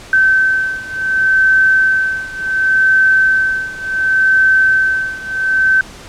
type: beating tone pair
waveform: sine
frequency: 1541 / 1541.69 Hz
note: G6 / G6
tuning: -30 / -29 cents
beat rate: 0.69 Hz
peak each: -12 / -14 dBFS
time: 0.13-5.81 s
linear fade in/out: 2 ms
effects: pink hiss -35 dBFS RMS until 6.08 s + low-pass 8000 Hz 12 dB/octave